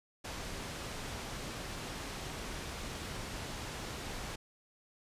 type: low-pass noise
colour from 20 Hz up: pink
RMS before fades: -42 dBFS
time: 0.24-4.36 s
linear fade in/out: 10 ms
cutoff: 7900 Hz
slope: 12 dB/octave
effects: resampled to 32000 Hz